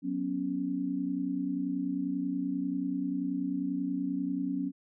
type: chord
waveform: sine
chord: F# suspended fourth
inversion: none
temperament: equal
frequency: 185 / 246.9 / 277.2 Hz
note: F#3 / B3 / C#4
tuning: 0 / 0 / 0 cents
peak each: -36 / -36 / -31 dBFS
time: 0.02-4.72 s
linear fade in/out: 50 ms
effects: none

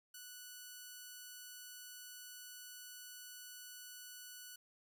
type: tone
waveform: 5% pulse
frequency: 1480 Hz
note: F#6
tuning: in tune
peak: -39 dBFS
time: 0.14-4.56 s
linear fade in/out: 5 ms
effects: none

